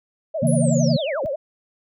sine tone with vibrato, 587.3 Hz, D5, in tune, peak -22 dBFS, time 0.34-1.36 s, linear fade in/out 10 ms, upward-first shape triangle, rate 11 Hz, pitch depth 230 cents each way
sine chord, A# diminished, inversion first, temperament equal, 138.59 / 164.81 / 233.1 Hz, C#3 / E3 / A#3, 0 / 0 / 0 cents, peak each -20 dBFS, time 0.42-0.97 s, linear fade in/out 10 ms
sine linear sweep, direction down, 10950 to 34.4 Hz, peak -29 dBFS, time 0.47-1.26 s, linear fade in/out 0 ms
effects none

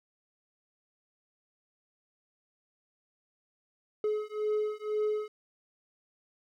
triangle beating tone pair, 424 / 426 Hz, G#4 / G#4, +36 / +44 cents, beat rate 2 Hz, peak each -30 / -30 dBFS, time 4.04-5.28 s, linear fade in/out 2 ms, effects none

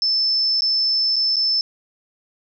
sine tone with dropouts, 5274 Hz, E8, in tune, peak -16 dBFS, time 0.02-1.61 s, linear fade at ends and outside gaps 1 ms, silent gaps 0.608-0.62 / 1.159-1.164 / 1.359-1.366 s, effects none

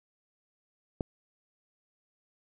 click, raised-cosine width 2 ms, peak -17 dBFS, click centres 1.008 s, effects none

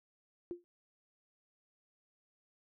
sine tone with exponential decay, 349.2 Hz, F4, in tune, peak -34 dBFS, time 0.51-0.64 s, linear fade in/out 0 ms, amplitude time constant 27 ms, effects none

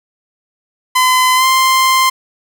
sawtooth tone with pitch glide, 1020 to 1046.3 Hz, C6 to C6, -44 to 0 cents, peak -5 dBFS, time 0.95-2.1 s, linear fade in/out 10 ms, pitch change +44 cents, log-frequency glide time 1.36-1.45 s, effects none

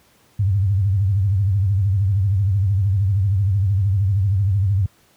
sine tone with vibrato, 98 Hz, G2, in tune, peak -14 dBFS, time 0.39-4.86 s, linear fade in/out 5 ms, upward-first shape sine, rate 13 Hz, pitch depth 130 cents each way, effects pink hiss -56 dBFS RMS until 5.16 s + high-pass 60 Hz 12 dB/octave

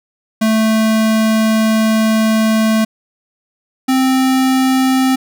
square tone pair in turn, 220 / 261.6 Hz, A3 / C4, 0 / 0 cents, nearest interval minor third, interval 300 cents, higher second, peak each -11 dBFS, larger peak neither, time 0.41-2.85 / 3.88-5.16 s, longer first, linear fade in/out 10 ms, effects none

